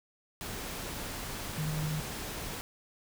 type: tone in noise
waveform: sine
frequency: 153.6 Hz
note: D#3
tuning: 22 cents flat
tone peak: -31 dBFS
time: 1.58-2 s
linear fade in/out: 0 ms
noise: pink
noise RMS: -39 dBFS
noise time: 0.41-2.61 s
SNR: +5 dB
effects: none